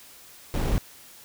brown noise with sample-and-hold, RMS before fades -24 dBFS, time 0.54-0.78 s, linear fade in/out 0 ms, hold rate 6300 Hz, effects white hiss -49 dBFS RMS until 1.24 s

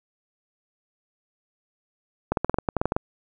clicks, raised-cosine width 1 ms, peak -8 dBFS, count 12, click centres 2.32 / 2.372 / 2.446 / 2.496 / 2.543 / 2.586 / 2.688 / 2.767 / 2.815 / 2.856 / 2.921 / 2.965 s, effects none

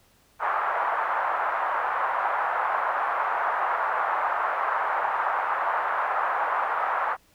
pink band-pass noise, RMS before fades -26 dBFS, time 0.39-7.17 s, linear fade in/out 50 ms, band 790 to 1400 Hz, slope 24 dB/octave, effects pink hiss -61 dBFS RMS until 7.34 s

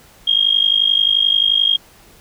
sine tone with amplitude modulation, 3244 Hz, G#7, 41 cents flat, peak -8 dBFS, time 0.27-1.77 s, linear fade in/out 10 ms, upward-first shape sine, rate 51.4 Hz, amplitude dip 85%, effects pink hiss -47 dBFS RMS until 2.2 s

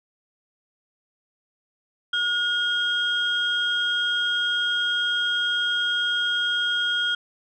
sine tone pair together, 1438 / 3249 Hz, F#6 / G#7, -50 / -39 cents, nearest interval octave + major second, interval 1411 cents, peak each -23 dBFS, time 2.13-7.15 s, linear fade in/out 5 ms, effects tanh soft clip ceiling -14 dBFS

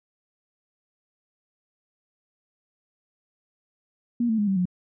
sine tone with pitch steps, 237.9 / 222 / 207.1 / 193.23 / 180.29 Hz, A#3 / A3 / G#3 / G3 / F#3, +35 / +16 / -5 / -25 / -45 cents, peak -20 dBFS, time 4.2-4.655 s, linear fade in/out 5 ms, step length 91 ms, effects none

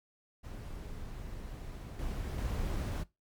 brown noise with level steps, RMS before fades -43 / -37 / -34 dBFS, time 0.43-3.04 s, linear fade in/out 20 ms, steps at 1.99 / 2.38 s, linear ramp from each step 2 ms, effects noise-tail reverb RT60 0.2 s tail -19 dB re dry + MP3 96 kbps

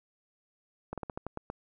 slowing click train, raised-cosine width 1 ms, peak -22 dBFS, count 8, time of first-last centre 0.93-1.501 s, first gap 47 ms, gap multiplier 1.18, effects none

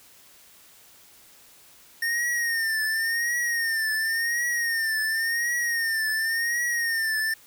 square tone with vibrato, 1832 Hz, A#6, 31 cents flat, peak -24 dBFS, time 2.02-7.34 s, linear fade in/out 5 ms, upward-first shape triangle, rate 0.92 Hz, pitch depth 87 cents each way, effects white hiss -53 dBFS RMS until 7.46 s

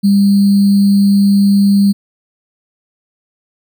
sine tone with sample-and-hold, 199.6 Hz, G3, 32 cents sharp, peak -6 dBFS, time 0.03-1.93 s, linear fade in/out 20 ms, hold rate 4410 Hz, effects none

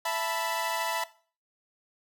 sawtooth chord, E suspended fourth, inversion none, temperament equal with one note detuned, 663.1 / 880 / 987.8 Hz, E5 / A5 / B5, +10 / 0 / 0 cents, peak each -29 / -30 / -28 dBFS, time 0.05-1.04 s, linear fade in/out 5 ms, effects noise-tail reverb RT60 0.4 s tail -17 dB re dry

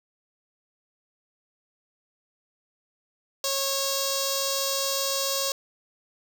5% pulse tone with notch filter, 547 Hz, C#5, 23 cents flat, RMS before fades -27 dBFS, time 3.44-5.52 s, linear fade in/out 2 ms, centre 2000 Hz, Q 0.54, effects none

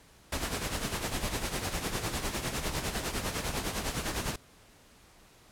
pink noise with tremolo, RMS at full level -31 dBFS, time 0.32-4.36 s, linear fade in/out 5 ms, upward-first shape sine, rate 9.9 Hz, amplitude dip 60%, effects pink hiss -58 dBFS RMS until 5.51 s + low-pass 12000 Hz 12 dB/octave

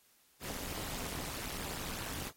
pink noise with amplitude modulation, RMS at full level -37 dBFS, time 0.4-2.32 s, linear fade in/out 50 ms, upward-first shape sine, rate 213 Hz, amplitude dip 95%, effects white hiss -68 dBFS RMS until 2.36 s + AAC 48 kbps

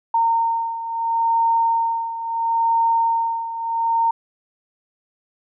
sine beating tone pair, 917 / 917.74 Hz, A#5 / A#5, -29 / -27 cents, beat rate 0.74 Hz, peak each -18 / -23 dBFS, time 0.14-4.11 s, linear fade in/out 5 ms, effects none

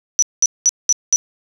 sine tone bursts, 5920 Hz, F#8, in tune, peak -9 dBFS, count 5, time 0.19-1.16 s, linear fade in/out 0 ms, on 34 ms, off 200 ms, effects none

